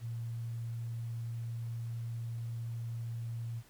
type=tone with quantisation; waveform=sine; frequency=116.1 Hz; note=A#2; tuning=7 cents flat; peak=-36 dBFS; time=0-3.63 s; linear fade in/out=50 ms; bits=11; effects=pink hiss -62 dBFS RMS until 3.69 s